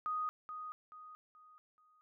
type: tone with echo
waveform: sine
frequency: 1244.5 Hz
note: D#6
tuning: in tune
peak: -34 dBFS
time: 0.06-0.29 s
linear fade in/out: 0 ms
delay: 430 ms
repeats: 4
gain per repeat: -8 dB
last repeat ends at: 2.01 s
effects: none